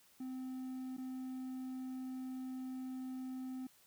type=tone with dropouts; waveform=triangle; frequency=258.4 Hz; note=C4; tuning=21 cents flat; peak=-39 dBFS; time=0.2-3.67 s; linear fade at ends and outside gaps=5 ms; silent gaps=0.968-0.98 s; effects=white hiss -67 dBFS RMS until 3.86 s